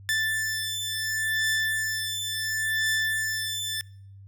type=beating tone pair; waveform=sawtooth; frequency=1762 / 1762.71 Hz; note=A6 / A6; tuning=+2 / +3 cents; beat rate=0.71 Hz; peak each=-25 dBFS; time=0.09-3.81 s; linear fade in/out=0 ms; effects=noise-tail reverb RT60 0.6 s tail -24 dB re dry + added 98 Hz sine -44 dBFS peak until 4.27 s